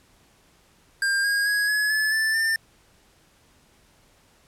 square tone with pitch steps, 1600 / 1630.8 / 1662.2 / 1694.2 / 1726.8 / 1760 / 1793.9 Hz, G6 / G#6 / G#6 / G#6 / A6 / A6 / A6, +35 / -32 / +1 / +34 / -33 / 0 / +33 cents, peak -21 dBFS, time 1.02-2.56 s, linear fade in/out 2 ms, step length 220 ms, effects pink hiss -59 dBFS RMS until 4.47 s + low-pass 12000 Hz 12 dB/octave

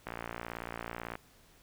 click train, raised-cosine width 0.5 ms, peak -23 dBFS, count 64, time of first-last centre 0.07-1.154 s, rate 58.1 Hz, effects pink hiss -62 dBFS RMS until 1.62 s

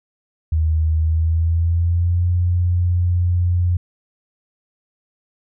sine tone with pitch glide, 79.2 to 88.39 Hz, D#2 to F2, +31 to +21 cents, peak -14 dBFS, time 0.52-3.77 s, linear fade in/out 5 ms, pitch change +190 cents, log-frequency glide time 0.98-2.27 s, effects none

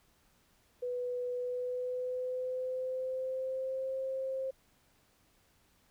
sine tone with pitch glide, 493.9 to 529.3 Hz, B4 to C5, 0 to +20 cents, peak -33 dBFS, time 0.82-4.51 s, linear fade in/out 10 ms, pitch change +120 cents, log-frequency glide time 1.35-3.96 s, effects pink hiss -69 dBFS RMS until 5.9 s

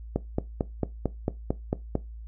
click train, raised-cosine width 2 ms, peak -11 dBFS, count 9, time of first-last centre 0.16-1.954 s, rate 4.46 Hz, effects noise-tail reverb RT60 0.2 s tail -18 dB re dry + added 56 Hz sine -38 dBFS peak until 2.27 s

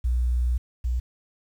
sine tone pair in turn, 61 / 61 Hz, B1 / B1, -21 / -21 cents, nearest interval unison, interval 0 cents, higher neither, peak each -20 / -22 dBFS, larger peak first, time 0.04-0.58 / 0.84-1 s, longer first, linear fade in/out 10 ms, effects 9-bit

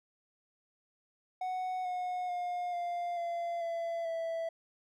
triangle tone with pitch steps, 740 / 726 / 712.3 / 698.9 / 685.7 / 672.7 / 660 Hz, F#5 / F#5 / F5 / F5 / F5 / E5 / E5, 0 / -33 / +34 / +1 / -32 / +35 / +2 cents, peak -31 dBFS, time 1.41-4.49 s, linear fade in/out 5 ms, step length 440 ms, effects none

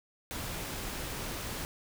pink noise, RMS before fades -38 dBFS, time 0.31-1.65 s, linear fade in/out 0 ms, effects none

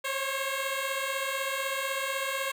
10% pulse beating tone pair, 533 / 549 Hz, C5 / C#5, +32 / -17 cents, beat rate 16 Hz, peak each -24 / -24 dBFS, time 0.04-2.52 s, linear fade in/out 10 ms, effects none

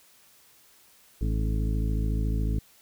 harmonic tone with a mistuned harmonic, 53.9 Hz, A1, 35 cents flat, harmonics 1 / 2 / 3 / 4 / 5 / 6 / 8, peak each -25 / -31 / -35 / -37 / -39 / -41 / -43 dBFS, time 1.21-2.59 s, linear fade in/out 5 ms, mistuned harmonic 6, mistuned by -31 cents, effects white hiss -58 dBFS RMS until 2.81 s

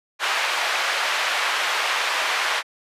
white band-pass noise, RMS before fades -23 dBFS, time 0.19-2.63 s, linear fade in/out 50 ms, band 710 to 2500 Hz, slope 12 dB/octave, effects high-pass 400 Hz 12 dB/octave + resampled to 32000 Hz

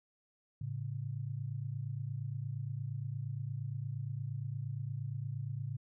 sine tone pair together, 110 / 138.59 Hz, A2 / C#3, 0 / 0 cents, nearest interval major third, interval 400 cents, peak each -39 / -39 dBFS, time 0.61-5.77 s, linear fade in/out 5 ms, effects none

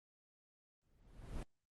brown noise with exponential growth, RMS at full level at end -39 dBFS, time 0.83-1.43 s, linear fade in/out 2 ms, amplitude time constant 130 ms, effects Opus 24 kbps

